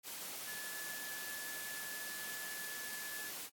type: tone in noise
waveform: sine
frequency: 1723 Hz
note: A6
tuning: 37 cents flat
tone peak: -46 dBFS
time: 0.45-3.32 s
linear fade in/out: 50 ms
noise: white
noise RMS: -45 dBFS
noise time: 0.03-3.5 s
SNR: -4 dB
effects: high-pass 150 Hz 12 dB/octave + AAC 64 kbps